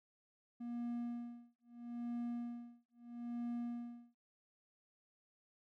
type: tone with tremolo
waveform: triangle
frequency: 238.2 Hz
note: A#3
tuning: 38 cents sharp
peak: -36 dBFS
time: 0.6-4.15 s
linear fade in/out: 10 ms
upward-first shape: sine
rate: 0.77 Hz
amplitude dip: 100%
effects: none